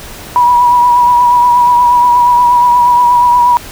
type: tone with vibrato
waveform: sine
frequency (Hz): 972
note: B5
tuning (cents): -28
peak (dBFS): -4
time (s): 0.36-3.57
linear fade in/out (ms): 0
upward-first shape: triangle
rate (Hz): 8.4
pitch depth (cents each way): 35
effects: pink hiss -29 dBFS RMS until 3.71 s